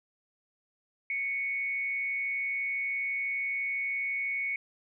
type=tone with frequency modulation; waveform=sine; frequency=2217 Hz; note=C#7; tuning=in tune; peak=-29 dBFS; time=1.1-4.56 s; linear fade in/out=2 ms; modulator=183 Hz; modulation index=0.31; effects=none